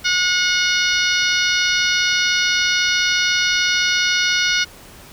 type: harmonic tone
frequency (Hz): 726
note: F#5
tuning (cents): -33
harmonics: 2 / 3 / 4 / 5 / 6 / 7 / 8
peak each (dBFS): -20 / -22 / -23 / -24 / -25 / -25 / -26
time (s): 0.04-4.65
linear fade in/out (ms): 20
effects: pink hiss -42 dBFS RMS until 5.12 s